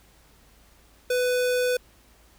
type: tone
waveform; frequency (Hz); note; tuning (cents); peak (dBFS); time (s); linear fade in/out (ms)
square; 497.8; B4; +14; -22; 1.1-1.77; 5
effects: added 54 Hz sine -57 dBFS peak until 2.38 s + pink hiss -58 dBFS RMS until 2.38 s